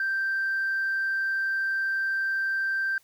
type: tone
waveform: sine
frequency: 1568 Hz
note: G6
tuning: in tune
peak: -23 dBFS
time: 0-2.98 s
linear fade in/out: 2 ms
effects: tanh soft clip ceiling -21 dBFS + white hiss -62 dBFS RMS until 3.03 s